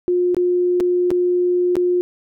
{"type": "tone with dropouts", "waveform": "sine", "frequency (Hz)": 356.9, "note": "F4", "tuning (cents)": 38, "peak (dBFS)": -14, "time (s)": [0.08, 2.01], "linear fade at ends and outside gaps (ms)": 0, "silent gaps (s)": [[0.346, 0.367], [0.801, 0.806], [1.105, 1.114], [1.755, 1.767]], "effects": []}